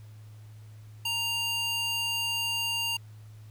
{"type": "tone with high-pass filter", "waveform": "square", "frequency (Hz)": 932.3, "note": "A#5", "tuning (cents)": 0, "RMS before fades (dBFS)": -30, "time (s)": [1.05, 2.97], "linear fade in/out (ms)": 5, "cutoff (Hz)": 2200, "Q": 2.6, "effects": ["added 107 Hz sine -45 dBFS peak until 3.5 s", "pink hiss -62 dBFS RMS until 3.5 s"]}